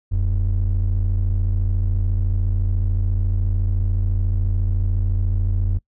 triangle ring-modulated tone, 65.6 Hz, C2, 5 cents sharp, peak -11 dBFS, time 0.11-5.79 s, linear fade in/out 20 ms, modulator 27 Hz, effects noise-tail reverb RT60 0.1 s tail -24 dB re dry + tanh soft clip ceiling -8 dBFS

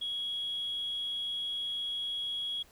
sine tone with amplitude modulation, 3322 Hz, G#7, in tune, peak -30 dBFS, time 0.01-2.63 s, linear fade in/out 10 ms, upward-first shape sine, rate 254 Hz, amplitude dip 30%, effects tanh soft clip ceiling -28 dBFS + pink hiss -61 dBFS RMS until 2.71 s

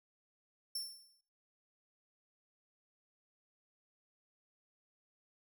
sawtooth tone with exponential decay, 5410 Hz, E8, 44 cents sharp, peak -33 dBFS, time 0.75-1.21 s, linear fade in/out 5 ms, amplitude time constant 100 ms, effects noise-tail reverb RT60 0.6 s tail -24 dB re dry

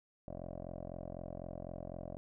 10% pulse tone with low-pass filter, 43.96 Hz, F1, 12 cents sharp, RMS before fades -45 dBFS, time 0.28-2.17 s, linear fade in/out 0 ms, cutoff 600 Hz, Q 4.8, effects none

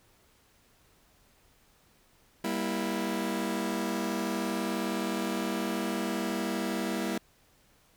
sawtooth chord, E diminished, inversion first, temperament just, 197.78 / 237.3 / 329.6 Hz, G3 / Bb3 / E4, +16 / +31 / 0 cents, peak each -30 dBFS, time 2.44-7.18 s, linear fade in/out 5 ms, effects pink hiss -64 dBFS RMS until 7.96 s

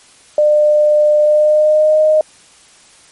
sine tone with pitch glide, 600 to 618.7 Hz, D5 to D#5, +37 to -10 cents, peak -7 dBFS, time 0.38-2.21 s, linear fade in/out 2 ms, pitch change +53 cents, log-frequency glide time 1.2-2.01 s, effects white hiss -45 dBFS RMS until 3.11 s + MP3 48 kbps

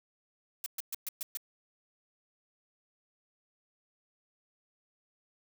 blue noise bursts, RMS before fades -36 dBFS, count 6, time 0.64-1.372 s, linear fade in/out 2 ms, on 22 ms, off 120 ms, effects none

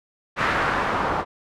white noise with low-pass filter sweep, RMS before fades -23 dBFS, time 0.36-1.25 s, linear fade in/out 50 ms, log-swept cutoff 1700 to 990 Hz, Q 1.7, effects none

